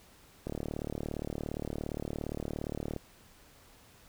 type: click train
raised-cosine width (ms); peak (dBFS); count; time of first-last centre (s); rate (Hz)
2; -22; 94; 0.47-2.963; 37.3
effects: pink hiss -59 dBFS RMS until 4.08 s